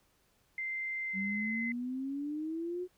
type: tone with pitch glide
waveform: sine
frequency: 2083 to 2050 Hz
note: C7 to C7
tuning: -8 to -36 cents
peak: -34 dBFS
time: 0.58-1.72 s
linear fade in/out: 2 ms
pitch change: -28 cents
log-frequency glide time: 1.02-1.45 s
type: exponential sweep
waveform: sine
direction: up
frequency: 190.3 to 368.1 Hz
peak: -34 dBFS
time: 1.13-2.88 s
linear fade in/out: 50 ms
effects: pink hiss -71 dBFS RMS until 2.97 s